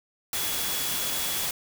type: tone in noise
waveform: sine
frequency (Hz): 3376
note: G#7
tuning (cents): +28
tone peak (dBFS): -36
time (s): 0.35-1.46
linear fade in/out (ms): 2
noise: white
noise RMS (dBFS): -29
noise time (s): 0.33-1.51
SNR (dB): -10
effects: none